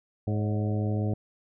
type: harmonic tone with a mistuned harmonic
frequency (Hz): 105.4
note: G#2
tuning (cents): +26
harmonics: 1 / 2 / 3 / 4 / 5 / 6 / 7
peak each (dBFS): -26 / -32 / -36 / -38 / -40 / -42 / -43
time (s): 0.27-1.14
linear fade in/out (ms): 5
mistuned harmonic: 5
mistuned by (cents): +60
effects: none